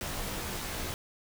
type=noise with comb filter; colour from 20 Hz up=pink; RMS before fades=-36 dBFS; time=0.01-0.94 s; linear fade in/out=0 ms; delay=18 ms; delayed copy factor=-0.95; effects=none